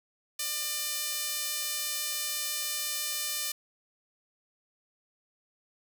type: tone with high-pass filter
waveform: sawtooth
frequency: 598 Hz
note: D5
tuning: 31 cents sharp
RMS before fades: -33 dBFS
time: 0.39-3.52 s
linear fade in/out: 5 ms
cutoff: 4200 Hz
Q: 0.55
effects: 9-bit